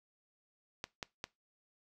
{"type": "clicks", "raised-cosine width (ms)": 0.2, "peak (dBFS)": -21, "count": 3, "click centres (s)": [0.841, 1.028, 1.241], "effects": ["noise-tail reverb RT60 0.2 s tail -21 dB re dry"]}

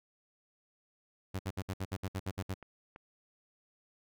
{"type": "tone bursts", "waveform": "sawtooth", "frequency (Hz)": 95.5, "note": "G2", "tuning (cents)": -45, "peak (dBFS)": -30, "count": 11, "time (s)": [1.34, 2.543], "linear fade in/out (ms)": 10, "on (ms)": 53, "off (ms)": 62}
{"type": "clicks", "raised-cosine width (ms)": 0.5, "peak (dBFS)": -34, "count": 2, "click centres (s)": [2.627, 2.961]}
{"effects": []}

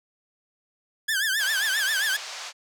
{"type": "tone with vibrato", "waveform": "sawtooth", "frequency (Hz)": 1651, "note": "G#6", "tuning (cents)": -11, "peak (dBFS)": -19, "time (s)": [1.08, 2.17], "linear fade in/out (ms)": 10, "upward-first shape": "triangle", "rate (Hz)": 7.5, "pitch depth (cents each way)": 170}
{"type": "band-pass noise", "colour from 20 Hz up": "white", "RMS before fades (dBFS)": -37, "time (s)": [1.37, 2.53], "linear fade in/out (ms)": 50, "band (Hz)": [590, 6200], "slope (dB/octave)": 24}
{"effects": []}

